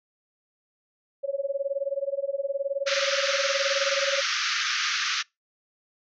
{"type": "tone with tremolo", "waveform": "sine", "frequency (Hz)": 554.4, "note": "C#5", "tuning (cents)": 0, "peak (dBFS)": -22, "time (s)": [1.23, 4.22], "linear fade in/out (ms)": 20, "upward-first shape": "sine", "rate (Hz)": 19, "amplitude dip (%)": 95}
{"type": "band-pass noise", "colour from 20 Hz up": "pink", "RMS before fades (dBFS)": -27, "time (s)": [2.86, 5.23], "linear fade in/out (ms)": 20, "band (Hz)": [1200, 6300], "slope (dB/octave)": 96}
{"effects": ["noise-tail reverb RT60 0.2 s tail -25 dB re dry"]}